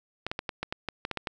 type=clicks; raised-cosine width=0.3 ms; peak=-15 dBFS; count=11; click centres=0.266 / 0.315 / 0.391 / 0.492 / 0.63 / 0.725 / 0.887 / 1.051 / 1.113 / 1.173 / 1.272 s; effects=none